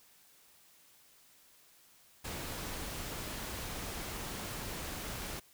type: noise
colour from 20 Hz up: pink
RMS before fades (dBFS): -41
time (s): 2.24-5.4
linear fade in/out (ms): 10
effects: white hiss -63 dBFS RMS until 5.53 s